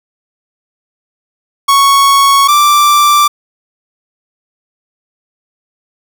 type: tone pair in turn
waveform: 45% pulse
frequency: 1108.7 / 1174.6 Hz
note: C#6 / D6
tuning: 0 / 0 cents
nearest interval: minor second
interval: 100 cents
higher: second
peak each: -5 dBFS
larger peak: neither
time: 1.68-2.48 / 2.48-3.28 s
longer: neither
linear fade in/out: 10 ms
effects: none